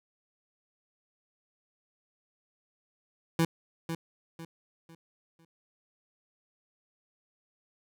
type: tone with echo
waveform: 25% pulse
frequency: 164.81 Hz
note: E3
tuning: in tune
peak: -19 dBFS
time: 3.39-3.45 s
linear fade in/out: 2 ms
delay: 500 ms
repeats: 4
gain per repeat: -9 dB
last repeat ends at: 5.45 s
effects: none